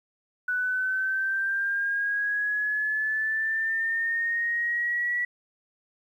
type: linear sweep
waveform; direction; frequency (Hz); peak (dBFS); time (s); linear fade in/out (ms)
sine; up; 1482 to 1946; -24; 0.48-5.25; 5
effects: 10-bit